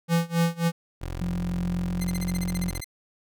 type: tone with tremolo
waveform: square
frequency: 168.2 Hz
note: E3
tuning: 35 cents sharp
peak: -19 dBFS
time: 0.08-0.72 s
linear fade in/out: 50 ms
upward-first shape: sine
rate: 3.7 Hz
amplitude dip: 95%
type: tone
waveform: 20% pulse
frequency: 43.65 Hz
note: F1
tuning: in tune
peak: -26 dBFS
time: 1.01-2.81 s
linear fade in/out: 10 ms
type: tone with pitch glide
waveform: sine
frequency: 175.9 to 178.05 Hz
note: F3 to F3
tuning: +13 to +34 cents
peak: -26 dBFS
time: 1.21-2.7 s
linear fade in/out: 5 ms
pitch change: +21 cents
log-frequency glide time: 1.46-2.06 s
type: tone bursts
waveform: 10% pulse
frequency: 2069 Hz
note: C7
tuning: 20 cents flat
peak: -24 dBFS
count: 13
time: 2.01-2.844 s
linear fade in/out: 5 ms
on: 30 ms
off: 37 ms
effects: none